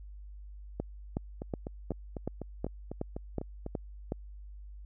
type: two click trains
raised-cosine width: 2 ms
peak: -24 / -19 dBFS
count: 11 / 10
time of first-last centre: 1.17-3.664 / 0.8-4.121 s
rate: 4.01 / 2.71 Hz
effects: added 50 Hz sine -44 dBFS peak until 4.85 s